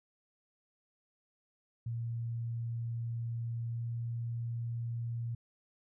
sine tone with pitch glide, 116.5 to 117.17 Hz, A#2 to A#2, -1 to +9 cents, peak -34 dBFS, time 1.86-5.35 s, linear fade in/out 5 ms, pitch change +10 cents, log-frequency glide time 3.72-3.82 s, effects none

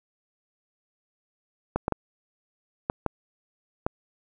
clicks, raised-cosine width 1 ms, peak -10 dBFS, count 6, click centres 1.76 / 1.881 / 1.923 / 2.899 / 3.063 / 3.865 s, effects none

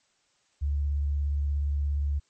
sine tone with vibrato, 71.8 Hz, D2, 39 cents flat, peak -24 dBFS, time 0.61-2.2 s, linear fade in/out 20 ms, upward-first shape sine, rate 17 Hz, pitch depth 25 cents each way, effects white hiss -69 dBFS RMS until 2.29 s + MP3 32 kbps

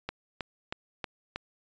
click train, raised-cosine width 0.3 ms, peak -17 dBFS, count 5, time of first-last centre 0.09-1.36 s, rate 3.15 Hz, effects resampled to 16000 Hz

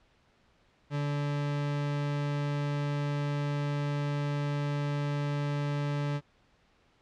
40% pulse tone, 144.8 Hz, D3, 24 cents flat, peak -28 dBFS, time 0.9-6.21 s, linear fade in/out 50 ms, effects pink hiss -66 dBFS RMS until 7.01 s + low-pass 4000 Hz 12 dB/octave

